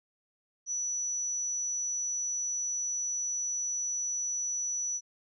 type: tone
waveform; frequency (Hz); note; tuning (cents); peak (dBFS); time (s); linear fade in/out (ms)
sine; 5920; F#8; 0; -30; 0.66-5.01; 50
effects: none